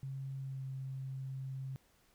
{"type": "tone with pitch glide", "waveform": "sine", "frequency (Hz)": [135, 133.22], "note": ["C#3", "C3"], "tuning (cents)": [-45, 32], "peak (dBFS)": -39, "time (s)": [0.03, 1.76], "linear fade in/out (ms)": 0, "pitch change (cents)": -23, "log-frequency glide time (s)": [0.4, 0.62], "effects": ["pink hiss -70 dBFS RMS until 2.14 s"]}